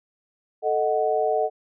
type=chord; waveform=sine; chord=D# diminished; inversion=second; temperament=equal; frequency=440 / 622.3 / 740 Hz; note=A4 / D#5 / F#5; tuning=0 / 0 / 0 cents; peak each=-24 dBFS; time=0.62-1.5 s; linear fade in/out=50 ms; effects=none